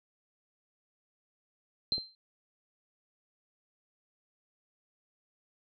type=tone with exponential decay; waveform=sine; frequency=4126 Hz; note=C8; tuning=25 cents flat; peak=-24 dBFS; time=1.92-2.15 s; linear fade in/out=1 ms; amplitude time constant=48 ms
type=clicks; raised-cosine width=2 ms; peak=-30 dBFS; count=2; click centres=1.923 / 1.981 s
effects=none